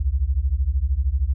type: beating tone pair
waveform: sine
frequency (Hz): 60.6 / 73.6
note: B1 / D2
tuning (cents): -32 / +4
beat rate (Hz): 13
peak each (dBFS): -21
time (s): 0-1.34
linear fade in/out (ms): 10
effects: none